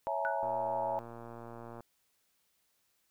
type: chord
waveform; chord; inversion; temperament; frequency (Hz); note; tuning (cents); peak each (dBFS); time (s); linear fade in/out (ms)
sine; A# half-diminished seventh; first; equal with one note detuned; 554.4 / 659.3 / 850 / 932.3; C#5 / E5 / G#5 / A#5; 0 / 0 / +40 / 0; -38 / -36 / -36 / -37; 0.07-0.99; 0
type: tone with exponential decay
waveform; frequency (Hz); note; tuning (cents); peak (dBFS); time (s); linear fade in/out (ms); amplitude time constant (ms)
sine; 1480; F#6; 0; -30; 0.25-0.48; 0; 50
type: click train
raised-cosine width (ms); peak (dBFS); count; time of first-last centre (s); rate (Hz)
1; -33; 162; 0.43-1.806; 117
effects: white hiss -75 dBFS RMS until 3.1 s